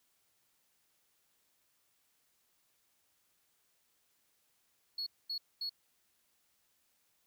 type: tone bursts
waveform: sine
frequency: 4350 Hz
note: C#8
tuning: 33 cents flat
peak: -34 dBFS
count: 3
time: 4.98-5.695 s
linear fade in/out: 5 ms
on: 85 ms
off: 230 ms
effects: tanh soft clip ceiling -32 dBFS + white hiss -75 dBFS RMS until 7.26 s